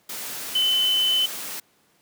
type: tone in noise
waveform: sine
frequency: 3034 Hz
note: F#7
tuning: 43 cents sharp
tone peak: -18 dBFS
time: 0.55-1.26 s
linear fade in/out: 5 ms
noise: white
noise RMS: -33 dBFS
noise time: 0.09-1.6 s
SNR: +12 dB
effects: pink hiss -62 dBFS RMS until 2.01 s + high-pass 150 Hz 12 dB/octave